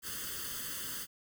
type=noise with comb filter; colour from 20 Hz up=white; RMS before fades=-40 dBFS; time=0.02-1.07 s; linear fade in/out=50 ms; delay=0.63 ms; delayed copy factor=+0.9; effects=none